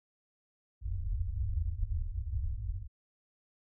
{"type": "low-pass noise", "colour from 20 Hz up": "white", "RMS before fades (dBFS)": -34, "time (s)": [0.81, 2.88], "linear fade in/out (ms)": 50, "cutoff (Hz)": 100, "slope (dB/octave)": 96, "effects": []}